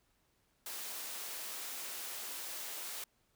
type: high-pass noise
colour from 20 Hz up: white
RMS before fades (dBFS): -43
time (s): 0.66-3.04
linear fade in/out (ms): 2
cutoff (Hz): 340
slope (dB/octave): 12
effects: pink hiss -75 dBFS RMS until 3.35 s